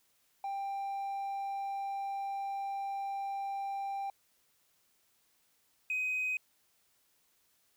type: tone pair in turn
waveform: triangle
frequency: 790 / 2514 Hz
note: G5 / D#7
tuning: +13 / +17 cents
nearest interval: octave + minor sixth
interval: 2004 cents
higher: second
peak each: -32 / -28 dBFS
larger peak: second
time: 0.44-4.1 / 5.9-6.37 s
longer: first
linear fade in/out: 2 ms
effects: tanh soft clip ceiling -27 dBFS + white hiss -72 dBFS RMS until 7.76 s